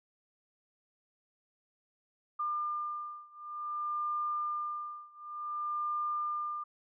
sine beating tone pair, 1200 / 1200.55 Hz, D6 / D6, +37 / +38 cents, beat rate 0.55 Hz, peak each -36 / -37 dBFS, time 2.39-6.64 s, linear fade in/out 10 ms, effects none

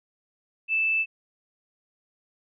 sine tone, 2637 Hz, E7, in tune, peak -21 dBFS, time 0.68-1.06 s, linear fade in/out 50 ms, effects none

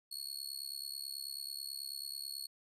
sawtooth tone with amplitude modulation, 4359 Hz, C#8, 30 cents flat, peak -34 dBFS, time 0.11-2.47 s, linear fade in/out 10 ms, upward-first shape sine, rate 69.2 Hz, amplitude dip 95%, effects resampled to 32000 Hz

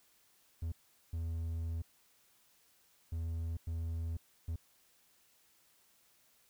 triangle tone bursts at uneven times, 82.41 Hz, E2, in tune, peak -33 dBFS, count 5, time 0.62-0.72 / 1.13-1.82 / 3.12-3.57 / 3.67-4.17 / 4.48-4.56 s, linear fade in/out 5 ms, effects white hiss -69 dBFS RMS until 6.49 s

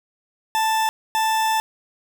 40% pulse tone bursts at uneven times, 882 Hz, A5, 4 cents sharp, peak -17 dBFS, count 2, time 0.55-0.89 / 1.15-1.6 s, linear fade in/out 0 ms, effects none

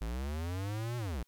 square linear two-way sweep, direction up then down, 51.7 to 123.1 to 52.3 Hz, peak -35 dBFS, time 0.01-1.23 s, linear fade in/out 5 ms, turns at 0.97 s, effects white hiss -75 dBFS RMS until 1.27 s

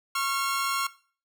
sawtooth tone pair together, 1092 / 1375.8 Hz, C#6 / F6, -26 / -26 cents, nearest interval major third, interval 400 cents, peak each -25 dBFS, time 0.15-0.87 s, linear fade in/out 5 ms, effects noise-tail reverb RT60 0.4 s tail -17 dB re dry

